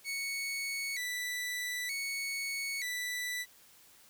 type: tone with vibrato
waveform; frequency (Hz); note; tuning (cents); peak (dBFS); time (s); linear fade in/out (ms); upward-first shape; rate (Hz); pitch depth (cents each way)
sawtooth; 2093; C7; 0; -31; 0.04-3.46; 50; square; 0.54; 100
effects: white hiss -60 dBFS RMS until 4.09 s